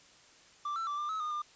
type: tone with pitch steps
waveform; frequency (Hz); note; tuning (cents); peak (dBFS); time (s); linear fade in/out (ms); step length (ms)
triangle; 1175 / 1337 / 1168 / 1192 / 1288 / 1223 / 1200; D6 / E6 / D6 / D6 / E6 / D#6 / D6; +1 / +24 / -10 / +25 / -41 / -30 / +37; -31; 0.65-1.42; 5; 110
effects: white hiss -59 dBFS RMS until 1.55 s + resampled to 16000 Hz